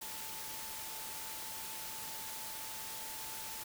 sine tone in noise, 880 Hz, A5, in tune, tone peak -52 dBFS, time 0.01-3.64 s, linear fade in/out 10 ms, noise white, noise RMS -44 dBFS, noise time 0.01-3.64 s, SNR -11 dB, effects none

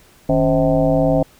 sine tone with frequency modulation, 400 Hz, G4, 35 cents sharp, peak -12 dBFS, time 0.29-1.23 s, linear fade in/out 5 ms, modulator 122 Hz, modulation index 2.5, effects pink hiss -50 dBFS RMS until 1.39 s

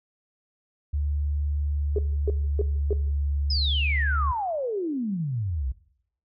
sine tone with pitch glide, 72.9 to 71.44 Hz, D2 to D2, -12 to -47 cents, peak -23 dBFS, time 0.93-4.32 s, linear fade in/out 10 ms, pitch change -35 cents, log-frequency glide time 1.61-2.95 s
sine tone bursts, 410.7 Hz, G#4, 19 cents flat, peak -22 dBFS, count 4, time 1.96-2.93 s, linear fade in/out 2 ms, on 25 ms, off 290 ms
sine exponential sweep, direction down, 5210 to 58.27 Hz, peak -25 dBFS, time 3.5-5.72 s, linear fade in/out 5 ms
effects noise-tail reverb RT60 0.7 s tail -18 dB re dry

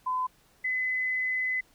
sine tone pair in turn, 1016 / 2021 Hz, B5 / B6, +49 / +39 cents, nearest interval octave, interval 1190 cents, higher second, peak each -26 dBFS, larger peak neither, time 0.06-0.27 / 0.64-1.61 s, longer second, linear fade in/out 10 ms, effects pink hiss -63 dBFS RMS until 1.74 s

